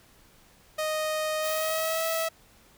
sawtooth tone with pitch glide, 621 to 651.1 Hz, D#5 to E5, -3 to -22 cents, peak -23 dBFS, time 0.78-2.29 s, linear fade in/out 10 ms, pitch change +81 cents, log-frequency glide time 1.39-2.04 s
blue noise, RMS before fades -36 dBFS, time 1.41-2.29 s, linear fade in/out 50 ms
effects pink hiss -58 dBFS RMS until 2.77 s

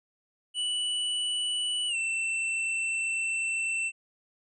square tone with pitch glide, 2960 to 2683 Hz, F#7 to E7, 0 to +30 cents, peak -28 dBFS, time 0.54-3.92 s, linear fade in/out 50 ms, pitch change -170 cents, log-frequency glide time 1.88-1.96 s, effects resampled to 24000 Hz

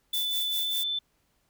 violet noise with tremolo, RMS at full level -32 dBFS, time 0.13-0.84 s, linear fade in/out 10 ms, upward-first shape sine, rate 5 Hz, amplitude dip 70%
sine tone with pitch glide, 3500 to 3526 Hz, A7 to A7, -10 to +3 cents, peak -27 dBFS, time 0.13-0.99 s, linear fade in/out 5 ms, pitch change +13 cents, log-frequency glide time 0.46-0.75 s
effects pink hiss -71 dBFS RMS until 1.49 s

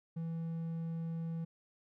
triangle tone, 164.81 Hz, E3, in tune, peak -34 dBFS, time 0.16-1.45 s, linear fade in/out 10 ms, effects none

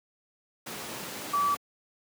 sine tone in noise, 1151 Hz, D6, 35 cents flat, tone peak -23 dBFS, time 1.33-1.55 s, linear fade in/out 10 ms, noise pink, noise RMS -37 dBFS, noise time 0.66-1.57 s, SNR +11 dB, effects high-pass 200 Hz 12 dB/octave

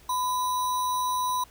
sine tone with sample-and-hold, 1003 Hz, B5, 26 cents sharp, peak -24 dBFS, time 0.09-1.44 s, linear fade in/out 5 ms, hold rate 4900 Hz, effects added 60 Hz sine -57 dBFS peak until 1.5 s + pink hiss -55 dBFS RMS until 1.5 s

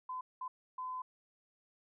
sine tone bursts at uneven times, 1018 Hz, C6, 48 cents flat, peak -38 dBFS, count 3, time 0.09-0.21 / 0.41-0.48 / 0.78-1.02 s, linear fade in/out 5 ms, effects none

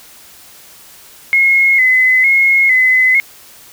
sine tone with vibrato, 2094 Hz, C7, 1 cent sharp, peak -7 dBFS, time 1.33-3.2 s, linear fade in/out 0 ms, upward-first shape square, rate 1.1 Hz, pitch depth 55 cents each way, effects white hiss -40 dBFS RMS until 3.72 s

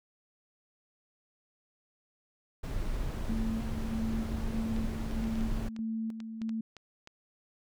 brown noise, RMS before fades -34 dBFS, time 2.63-5.69 s, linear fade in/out 10 ms
sine tone with tremolo, 223.2 Hz, A3, 25 cents sharp, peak -31 dBFS, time 3.29-6.61 s, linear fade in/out 5 ms, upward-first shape square, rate 1.6 Hz, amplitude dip 55%
clicks, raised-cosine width 0.2 ms, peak -31 dBFS, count 11, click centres 4.763 / 5.111 / 5.241 / 5.356 / 5.409 / 5.764 / 6.203 / 6.418 / 6.493 / 6.767 / 7.074 s
effects none

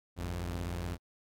sawtooth tone pair together, 51.91 / 87.31 Hz, G#1 / F2, 0 / 0 cents, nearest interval major sixth, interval 900 cents, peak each -36 / -32 dBFS, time 0.16-0.98 s, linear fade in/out 50 ms, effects AAC 64 kbps

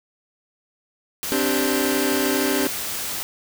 white noise, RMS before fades -28 dBFS, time 1.23-3.23 s, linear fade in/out 0 ms
sawtooth chord, C suspended second, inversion none, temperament just, 261.6 / 294.3 / 392.4 Hz, C4 / D4 / G4, 0 / +4 / +2 cents, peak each -20 dBFS, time 1.32-2.67 s, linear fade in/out 0 ms
effects none

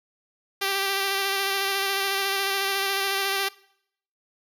5% pulse tone with vibrato, 392 Hz, G4, in tune, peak -12 dBFS, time 0.61-3.49 s, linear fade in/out 10 ms, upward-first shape square, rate 14 Hz, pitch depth 17 cents each way, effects noise-tail reverb RT60 0.7 s tail -22 dB re dry

